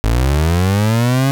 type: linear sweep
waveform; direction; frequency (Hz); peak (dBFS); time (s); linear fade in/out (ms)
30% pulse; up; 52.1 to 138.59; -9; 0.04-1.31; 0
effects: none